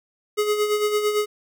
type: tone with tremolo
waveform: square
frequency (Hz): 420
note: G#4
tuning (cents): +19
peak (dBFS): -18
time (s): 0.37-1.26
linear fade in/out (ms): 20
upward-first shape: sine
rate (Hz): 8.9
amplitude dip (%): 55
effects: none